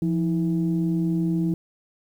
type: tone pair together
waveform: sine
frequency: 171.2 / 323.2 Hz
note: F3 / E4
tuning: -34 / -34 cents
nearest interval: major seventh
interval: 1100 cents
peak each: -21 / -24 dBFS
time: 0.02-1.54 s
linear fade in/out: 2 ms
effects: tanh soft clip ceiling -14 dBFS + 9-bit